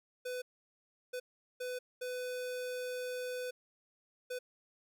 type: tone bursts at uneven times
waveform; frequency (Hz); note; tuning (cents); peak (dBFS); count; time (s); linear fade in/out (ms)
square; 500; B4; +21; -38; 5; 0.25-0.42 / 1.13-1.2 / 1.6-1.79 / 2.01-3.51 / 4.3-4.39; 10
effects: none